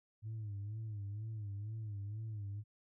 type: tone with vibrato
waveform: sine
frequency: 105.5 Hz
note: G#2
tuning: 28 cents sharp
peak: -38 dBFS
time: 0.22-2.64 s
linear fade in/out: 50 ms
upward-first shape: sine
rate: 2.1 Hz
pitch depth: 97 cents each way
effects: tanh soft clip ceiling -38 dBFS